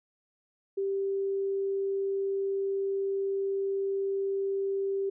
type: tone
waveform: sine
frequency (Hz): 392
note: G4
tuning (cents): 0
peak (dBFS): -27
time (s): 0.77-5.1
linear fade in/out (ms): 10
effects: none